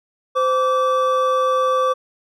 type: tone pair together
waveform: triangle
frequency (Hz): 516.3 / 1159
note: C5 / D6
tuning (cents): -23 / -23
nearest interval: octave + major second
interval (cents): 1400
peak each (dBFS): -16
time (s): 0.35-1.94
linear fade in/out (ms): 20
effects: none